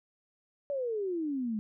sine exponential sweep, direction down, 581 to 207.7 Hz, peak -30 dBFS, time 0.7-1.59 s, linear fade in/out 0 ms, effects none

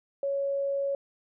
sine tone, 556 Hz, C#5, 5 cents sharp, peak -26 dBFS, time 0.23-0.95 s, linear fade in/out 2 ms, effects none

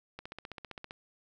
click train, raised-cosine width 0.3 ms, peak -26 dBFS, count 12, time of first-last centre 0.19-0.909 s, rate 15.3 Hz, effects none

